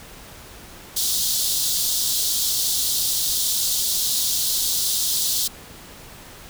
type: high-pass noise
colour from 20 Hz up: pink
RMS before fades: -22 dBFS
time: 0.96-5.48 s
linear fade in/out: 10 ms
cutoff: 3500 Hz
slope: 48 dB/octave
effects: pink hiss -42 dBFS RMS until 6.49 s